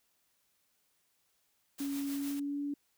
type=noise with tremolo; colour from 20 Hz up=white; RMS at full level=-45 dBFS; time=1.78-2.4 s; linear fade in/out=10 ms; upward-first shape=sine; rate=6.5 Hz; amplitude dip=45%
type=tone with pitch glide; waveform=sine; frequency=280 to 286.5 Hz; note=C#4 to D4; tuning=+18 to -43 cents; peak=-33 dBFS; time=1.8-2.74 s; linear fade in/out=5 ms; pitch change=+39 cents; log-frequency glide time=2.12-2.62 s
effects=white hiss -75 dBFS RMS until 2.97 s